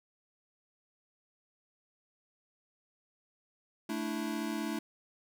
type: chord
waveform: square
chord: A suspended fourth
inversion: none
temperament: equal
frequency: 220 / 293.7 / 329.6 Hz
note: A3 / D4 / E4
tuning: 0 / 0 / 0 cents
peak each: -38 / -39 / -39 dBFS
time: 3.89-4.79 s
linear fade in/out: 5 ms
effects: none